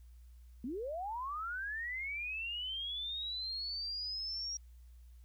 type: linear sweep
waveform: sine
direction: up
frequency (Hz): 220.1 to 5670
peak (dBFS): -37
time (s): 0.64-4.57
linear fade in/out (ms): 2
effects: added 60 Hz sine -53 dBFS peak until 5.24 s + white hiss -75 dBFS RMS until 5.24 s